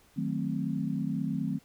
sine chord, D# diminished seventh, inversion none, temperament equal, 155.56 / 185 / 220 / 261.6 Hz, D#3 / F#3 / A3 / C4, 0 / 0 / 0 / 0 cents, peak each -34 dBFS, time 0.16-1.59 s, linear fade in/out 20 ms, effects pink hiss -62 dBFS RMS until 1.64 s

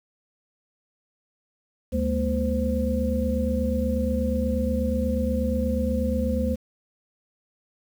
sine tone cluster, 74.1 / 207.8 / 236.1 / 517 Hz, D2 / G#3 / A#3 / C5, +16 / +1 / +22 / -21 cents, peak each -26 / -28 / -27 / -28 dBFS, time 1.92-6.56 s, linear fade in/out 20 ms, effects 8-bit

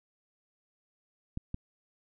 clicks, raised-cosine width 5 ms, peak -22 dBFS, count 2, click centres 1.374 / 1.544 s, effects none

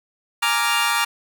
20% pulse chord, Bb dominant seventh, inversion third, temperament equal, 830.6 / 932.3 / 1174.7 / 1396.9 Hz, Ab5 / Bb5 / D6 / F6, 0 / 0 / 0 / 0 cents, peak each -22 / -18 / -18 / -18 dBFS, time 0.42-1.05 s, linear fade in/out 10 ms, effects none

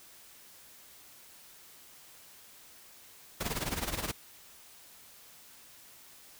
pink noise with tremolo, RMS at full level -32 dBFS, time 3.4-4.12 s, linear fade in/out 10 ms, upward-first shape sine, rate 19 Hz, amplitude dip 75%, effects white hiss -55 dBFS RMS until 6.39 s

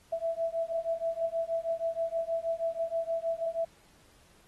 sine beating tone pair, 659.3 / 665.6 Hz, E5 / E5, 0 / +17 cents, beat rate 6.3 Hz, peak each -32 / -32 dBFS, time 0.12-3.65 s, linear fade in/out 10 ms, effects pink hiss -62 dBFS RMS until 4.47 s + AAC 32 kbps

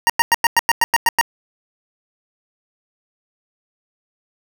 25% pulse tone bursts, 932.3 Hz, A#5, in tune, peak -7 dBFS, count 10, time 0.07-1.212 s, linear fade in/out 0 ms, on 26 ms, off 98 ms, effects none

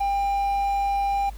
triangle tone with quantisation, 797 Hz, G5, 28 cents sharp, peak -19 dBFS, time 0-1.3 s, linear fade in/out 10 ms, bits 8, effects added 50 Hz sine -35 dBFS peak until 1.37 s + pink hiss -51 dBFS RMS until 1.37 s

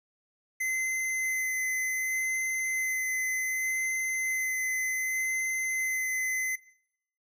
square tone with vibrato, 2050 Hz, C7, 36 cents flat, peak -28 dBFS, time 0.6-6.56 s, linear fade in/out 10 ms, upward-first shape sine, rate 0.66 Hz, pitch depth 9 cents each way, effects noise-tail reverb RT60 0.7 s tail -20 dB re dry

